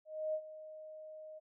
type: tone with ADSR envelope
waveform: sine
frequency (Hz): 622.3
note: D#5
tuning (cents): 0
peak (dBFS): -32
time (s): 0.05-1.4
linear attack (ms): 290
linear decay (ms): 67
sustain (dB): -15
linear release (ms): 23
effects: none